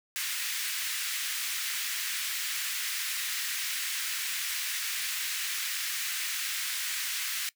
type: high-pass noise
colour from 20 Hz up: pink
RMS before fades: -33 dBFS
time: 0.16-7.49 s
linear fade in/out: 0 ms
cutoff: 1700 Hz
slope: 24 dB/octave
effects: noise-tail reverb RT60 0.1 s tail -20 dB re dry